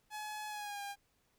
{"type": "tone with pitch glide", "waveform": "sawtooth", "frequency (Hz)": [849, 805.1], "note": ["G#5", "G5"], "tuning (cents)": [38, 46], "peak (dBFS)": -37, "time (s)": [0.1, 0.96], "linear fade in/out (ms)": 50, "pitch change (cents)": -92, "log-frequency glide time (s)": [0.48, 0.82], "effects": ["pink hiss -75 dBFS RMS until 1.38 s"]}